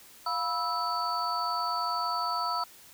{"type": "tone cluster", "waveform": "sine", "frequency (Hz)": [702, 980, 1311, 4535], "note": ["F5", "B5", "E6", "C#8"], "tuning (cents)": [9, -14, -10, 39], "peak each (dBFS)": [-36, -32, -31, -36], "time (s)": [0.26, 2.64], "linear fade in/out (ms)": 5, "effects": ["white hiss -53 dBFS RMS until 2.93 s"]}